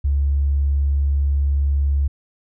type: tone with tanh clipping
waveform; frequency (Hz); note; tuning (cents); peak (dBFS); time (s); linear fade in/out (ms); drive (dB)
triangle; 70.4; C#2; +27; -15; 0.04-2.08; 10; 4
effects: none